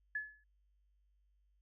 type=tone with exponential decay; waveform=sine; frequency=1712 Hz; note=A6; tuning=48 cents flat; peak=-33 dBFS; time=0.15-0.44 s; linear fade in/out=5 ms; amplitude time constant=61 ms; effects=added 50 Hz sine -70 dBFS peak until 1.61 s